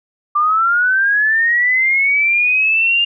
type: linear sweep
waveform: sine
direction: up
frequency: 1174.7 to 2822 Hz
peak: -11 dBFS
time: 0.35-3.05 s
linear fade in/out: 10 ms
effects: none